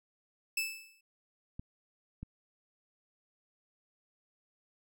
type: tone with exponential decay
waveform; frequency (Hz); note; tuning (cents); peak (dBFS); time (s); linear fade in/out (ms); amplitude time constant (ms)
sawtooth; 2628; E7; -6; -25; 0.57-1.01; 5; 95
type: clicks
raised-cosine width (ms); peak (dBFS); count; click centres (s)
5; -29; 2; 1.595 / 2.23
effects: none